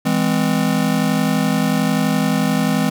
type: chord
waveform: square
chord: E augmented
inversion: none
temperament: just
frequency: 164.81 / 206 / 257.5 Hz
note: E3 / G#3 / B#3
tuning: 0 / -14 / -28 cents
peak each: -21 / -20 / -20 dBFS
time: 0.05-2.9 s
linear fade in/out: 10 ms
effects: none